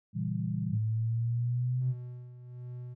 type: chord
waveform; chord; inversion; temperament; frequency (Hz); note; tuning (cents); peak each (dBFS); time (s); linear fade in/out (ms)
sine; A# diminished seventh; none; equal; 116.54 / 138.59 / 164.81 / 196; A#2 / C#3 / E3 / G3; 0 / 0 / 0 / 0; -34 / -39 / -34 / -35; 0.13-0.79; 50
type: exponential sweep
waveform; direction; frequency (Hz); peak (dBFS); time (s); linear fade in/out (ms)
sine; up; 107 to 130; -27; 0.69-1.95; 50
type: tone with tremolo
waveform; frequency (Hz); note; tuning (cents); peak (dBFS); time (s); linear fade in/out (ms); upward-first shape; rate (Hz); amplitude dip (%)
triangle; 123.47; B2; 0; -36; 1.8-2.95; 20; sine; 1.3; 60
effects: none